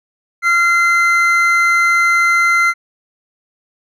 triangle tone pair together, 1379 / 2066 Hz, F6 / C7, -22 / -22 cents, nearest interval perfect fifth, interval 700 cents, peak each -11 dBFS, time 0.42-2.74 s, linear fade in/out 50 ms, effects none

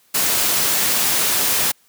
white noise, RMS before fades -18 dBFS, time 0.14-1.72 s, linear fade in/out 10 ms, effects white hiss -57 dBFS RMS until 1.88 s + high-pass 100 Hz 12 dB/octave

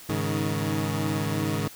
20% pulse chord, Ab suspended fourth, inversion none, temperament equal with one note detuned, 103.83 / 138.59 / 157.19 Hz, Ab2 / Db3 / Eb3, 0 / 0 / +18 cents, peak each -24 / -26 / -24 dBFS, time 0.09-1.68 s, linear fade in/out 5 ms, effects white hiss -46 dBFS RMS until 1.75 s

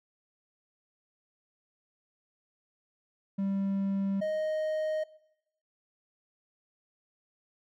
triangle tone pair in turn, 196 / 622.3 Hz, G3 / D#5, 0 / 0 cents, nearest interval octave + minor sixth, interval 2000 cents, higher second, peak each -26 dBFS, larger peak neither, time 3.38-4.21 / 4.21-5.04 s, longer neither, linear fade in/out 10 ms, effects noise-tail reverb RT60 0.8 s tail -20 dB re dry

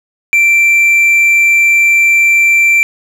triangle tone, 2349 Hz, D7, in tune, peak -4 dBFS, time 0.33-2.83 s, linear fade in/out 0 ms, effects none

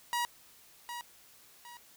sawtooth tone with echo, 958 Hz, A#5, 47 cents sharp, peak -26 dBFS, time 0.13-0.25 s, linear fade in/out 0 ms, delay 760 ms, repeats 2, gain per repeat -9 dB, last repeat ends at 1.77 s, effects white hiss -59 dBFS RMS until 1.96 s

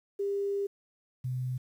sine tone pair in turn, 400 / 127.09 Hz, G4 / C3, +35 / -50 cents, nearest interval octave + minor sixth, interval 1985 cents, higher first, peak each -28 / -30 dBFS, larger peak first, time 0.19-0.67 / 1.24-1.58 s, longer first, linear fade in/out 10 ms, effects 10-bit

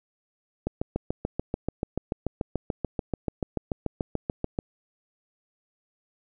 click train, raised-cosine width 2 ms, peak -13 dBFS, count 28, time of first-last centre 0.67-4.589 s, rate 6.89 Hz, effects none

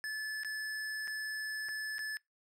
square tone with dropouts, 1733 Hz, A6, 27 cents flat, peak -37 dBFS, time 0.04-2.17 s, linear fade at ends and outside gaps 0 ms, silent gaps 0.434-0.447 / 1.074-1.079 / 1.686-1.69 / 1.983-1.991 s, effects noise-tail reverb RT60 0.2 s tail -24 dB re dry + low-pass 11000 Hz 12 dB/octave

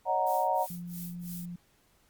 sine chord, D# minor seventh, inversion third, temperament equal with one note detuned, 554.4 / 616.9 / 740 / 932.3 Hz, C#5 / D#5 / F#5 / A#5, 0 / -15 / 0 / 0 cents, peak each -34 / -33 / -29 / -29 dBFS, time 0.05-0.67 s, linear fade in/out 50 ms
violet noise with tremolo, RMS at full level -42 dBFS, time 0.26-1.46 s, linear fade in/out 10 ms, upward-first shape sine, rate 3 Hz, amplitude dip 100%
sine tone, 174.8 Hz, F3, 2 cents sharp, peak -37 dBFS, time 0.7-1.56 s, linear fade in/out 5 ms
effects pink hiss -67 dBFS RMS until 2.09 s + Opus 48 kbps

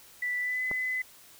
sine tone with pitch glide, 1974 to 2017 Hz, B6 to B6, -1 to +36 cents, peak -28 dBFS, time 0.22-1.02 s, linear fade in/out 5 ms, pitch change +37 cents, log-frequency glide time 0.39-0.63 s
clicks, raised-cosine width 1 ms, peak -32 / -23 dBFS, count 2, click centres 0.709 / 0.714 s
effects white hiss -54 dBFS RMS until 1.39 s

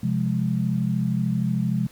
sine chord, F minor, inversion second, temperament equal, 130.81 / 174.61 / 207.7 Hz, C3 / F3 / Ab3, 0 / 0 / 0 cents, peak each -25 dBFS, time 0.03-1.87 s, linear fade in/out 5 ms, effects pink hiss -51 dBFS RMS until 1.91 s

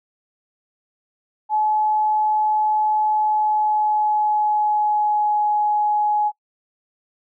sine tone with pitch glide, 855 to 840.3 Hz, A5 to G#5, -50 to +20 cents, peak -16 dBFS, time 1.49-6.32 s, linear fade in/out 50 ms, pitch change -30 cents, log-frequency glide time 3.08-5.42 s, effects noise-tail reverb RT60 0.1 s tail -22 dB re dry

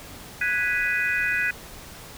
sine chord, G# minor seventh, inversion third, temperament equal, 1480 / 1661.2 / 1975.5 / 2489 Hz, F#6 / G#6 / B6 / D#7, 0 / 0 / 0 / 0 cents, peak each -27 dBFS, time 0.41-1.51 s, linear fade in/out 5 ms, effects pink hiss -42 dBFS RMS until 2.17 s

